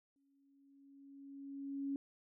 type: tone with exponential growth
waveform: sine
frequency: 277.2 Hz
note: C#4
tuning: in tune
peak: -35 dBFS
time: 0.16-1.96 s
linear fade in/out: 1 ms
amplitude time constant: 390 ms
effects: none